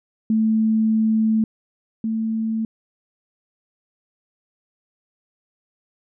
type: tone pair in turn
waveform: sine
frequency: 220 / 222.3 Hz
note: A3 / A3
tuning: 0 / +18 cents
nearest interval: unison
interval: 18 cents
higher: second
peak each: -15 / -20 dBFS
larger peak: first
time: 0.3-1.44 / 2.04-2.65 s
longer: first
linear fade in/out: 2 ms
effects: none